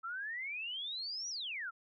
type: exponential two-way sweep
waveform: sine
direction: up then down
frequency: 1300 to 5920 to 1300 Hz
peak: -38 dBFS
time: 0.03-1.71 s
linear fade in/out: 20 ms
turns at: 1.29 s
effects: none